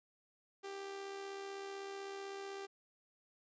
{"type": "tone with amplitude modulation", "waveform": "sawtooth", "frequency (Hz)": 393.9, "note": "G4", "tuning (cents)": 8, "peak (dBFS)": -38, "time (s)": [0.63, 2.67], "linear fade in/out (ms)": 20, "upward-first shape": "sine", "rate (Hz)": 75.9, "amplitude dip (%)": 40, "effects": ["resampled to 16000 Hz"]}